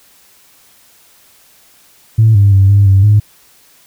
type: tone with pitch steps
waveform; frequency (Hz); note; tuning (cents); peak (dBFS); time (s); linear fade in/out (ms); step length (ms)
sine; 111 / 100.4 / 97.1 / 100.6 / 96.9 / 104.7; A2 / G2 / G2 / G2 / G2 / G#2; +16 / +42 / -16 / +45 / -20 / +15; -3; 2.18-3.2; 10; 170
effects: tanh soft clip ceiling 0 dBFS + white hiss -47 dBFS RMS until 3.86 s